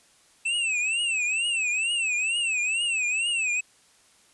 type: tone with vibrato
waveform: square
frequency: 2637 Hz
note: E7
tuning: in tune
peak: -24 dBFS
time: 0.45-3.61 s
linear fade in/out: 10 ms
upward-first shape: triangle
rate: 2.2 Hz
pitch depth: 170 cents each way
effects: white hiss -59 dBFS RMS until 4.33 s + resampled to 24000 Hz